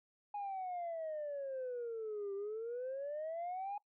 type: exponential two-way sweep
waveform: sine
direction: down then up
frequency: 830.6 to 392 to 830.6 Hz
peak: -37 dBFS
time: 0.34-3.78 s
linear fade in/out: 5 ms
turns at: 2.34 s
effects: noise-tail reverb RT60 0.1 s tail -20 dB re dry + tanh soft clip ceiling -36 dBFS